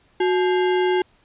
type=tone with sample-and-hold; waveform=sine; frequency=366.3 Hz; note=F#4; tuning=17 cents flat; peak=-16 dBFS; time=0.2-1.02 s; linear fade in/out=5 ms; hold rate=1225 Hz; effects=pink hiss -59 dBFS RMS until 1.24 s + resampled to 8000 Hz